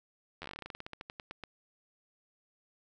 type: slowing click train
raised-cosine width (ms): 0.3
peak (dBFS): -26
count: 22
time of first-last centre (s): 0.42-1.437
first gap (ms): 11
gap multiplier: 1.13
effects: none